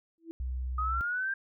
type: tone with exponential growth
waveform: sine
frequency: 329.6 Hz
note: E4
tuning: in tune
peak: -34 dBFS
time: 0.18-0.31 s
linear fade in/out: 0 ms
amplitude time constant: 27 ms
type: tone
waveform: sine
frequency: 63.4 Hz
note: B1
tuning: 46 cents sharp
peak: -31 dBFS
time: 0.4-1.01 s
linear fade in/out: 0 ms
type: linear sweep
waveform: sine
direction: up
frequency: 1239 to 1600 Hz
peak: -29 dBFS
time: 0.78-1.34 s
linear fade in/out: 5 ms
effects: none